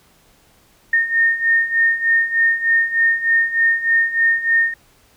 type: beating tone pair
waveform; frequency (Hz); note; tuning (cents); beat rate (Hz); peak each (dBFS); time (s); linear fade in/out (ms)
sine; 1830 / 1833.3; A#6 / A#6; -32 / -29; 3.3; -19 / -15; 0.93-4.74; 5
effects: pink hiss -54 dBFS RMS until 5.16 s